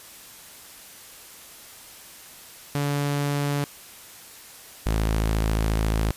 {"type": "tone pair in turn", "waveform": "sawtooth", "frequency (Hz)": [143.5, 54.19], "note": ["D3", "A1"], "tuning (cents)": [-40, -26], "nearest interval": "octave + perfect fourth", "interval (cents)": 1686, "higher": "first", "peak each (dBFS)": [-19, -17], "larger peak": "second", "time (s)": [[2.75, 3.64], [4.86, 6.11]], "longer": "second", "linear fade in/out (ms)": 0, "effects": ["white hiss -45 dBFS RMS until 6.16 s", "resampled to 32000 Hz"]}